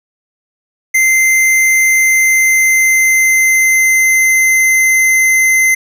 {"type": "tone with pitch glide", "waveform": "square", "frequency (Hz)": [2078, 2065], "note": ["C7", "C7"], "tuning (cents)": [-12, -23], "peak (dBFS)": -8, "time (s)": [0.94, 5.75], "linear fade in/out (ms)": 10, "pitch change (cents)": -11, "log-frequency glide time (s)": [1.84, 5.24], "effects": []}